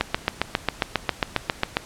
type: click train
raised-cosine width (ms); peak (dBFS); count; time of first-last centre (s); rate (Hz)
0.3; -3; 14; 0.01-1.769; 7.39
effects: pink hiss -43 dBFS RMS until 1.85 s + low-pass 10000 Hz 12 dB/octave